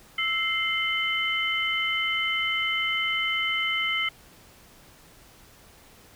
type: tone cluster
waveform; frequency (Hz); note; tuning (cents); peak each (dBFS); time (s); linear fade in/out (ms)
sine; 1317 / 2091 / 3037; E6 / C7 / F#7; -2 / -2 / +44; -32 / -26 / -28; 0.18-4.09; 5
effects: pink hiss -53 dBFS RMS until 6.15 s